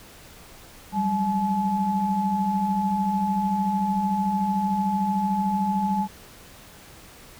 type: tone cluster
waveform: sine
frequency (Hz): 183.8 / 197.2 / 857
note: F#3 / G3 / A5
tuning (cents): -11 / +11 / -46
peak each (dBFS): -32 / -24 / -24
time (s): 0.92-6.08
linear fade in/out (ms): 50
effects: pink hiss -47 dBFS RMS until 7.39 s